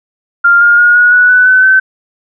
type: tone with pitch steps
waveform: sine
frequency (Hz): 1396.9 / 1415.6 / 1434.5 / 1453.7 / 1473.1 / 1492.8 / 1512.8 / 1533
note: F6 / F6 / F6 / F#6 / F#6 / F#6 / F#6 / G6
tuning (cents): 0 / +23 / +46 / -31 / -8 / +15 / +38 / -39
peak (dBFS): -3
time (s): 0.44-1.8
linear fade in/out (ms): 10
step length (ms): 170
effects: none